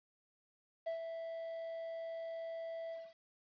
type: tone with ADSR envelope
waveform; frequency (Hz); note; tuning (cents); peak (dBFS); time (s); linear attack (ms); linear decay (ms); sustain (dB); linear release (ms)
triangle; 659.3; E5; 0; -33; 0.86-3.14; 13; 110; -6; 230
effects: resampled to 11025 Hz + 11-bit